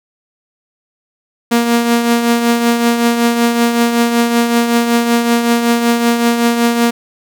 sawtooth tone with tremolo, 235.3 Hz, A#3, 16 cents sharp, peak -4 dBFS, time 1.51-6.91 s, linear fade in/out 10 ms, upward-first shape triangle, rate 5.3 Hz, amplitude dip 55%, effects none

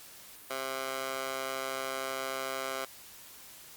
15% pulse tone with high-pass filter, 133 Hz, C3, 29 cents sharp, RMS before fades -36 dBFS, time 0.5-2.85 s, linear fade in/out 5 ms, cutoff 740 Hz, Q 1.3, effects white hiss -51 dBFS RMS until 3.76 s + Opus 48 kbps

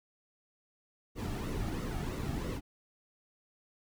brown noise with flanger, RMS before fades -36 dBFS, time 1.15-2.61 s, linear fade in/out 50 ms, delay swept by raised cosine 1.2 to 2.02 ms, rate 3 Hz, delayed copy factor -0.6, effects none

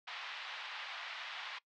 white band-pass noise, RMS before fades -45 dBFS, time 0.07-1.59 s, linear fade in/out 10 ms, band 790 to 3600 Hz, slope 24 dB/octave, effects noise-tail reverb RT60 0.1 s tail -21 dB re dry + low-pass 6000 Hz 12 dB/octave

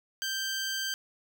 15% pulse tone, 1568 Hz, G6, in tune, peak -24 dBFS, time 0.22-0.94 s, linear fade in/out 0 ms, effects none

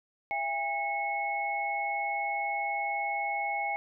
sine tone cluster, 669 / 809 / 2190 Hz, E5 / G#5 / C#7, +25 / -46 / -22 cents, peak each -39 / -31 / -33 dBFS, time 0.31-3.76 s, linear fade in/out 0 ms, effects none

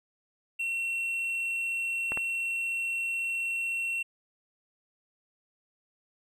triangle tone, 2719 Hz, F7, 47 cents flat, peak -27 dBFS, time 0.59-4.03 s, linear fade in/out 10 ms
clicks, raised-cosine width 0.5 ms, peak -19 dBFS, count 2, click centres 2.12 / 2.174 s
effects none

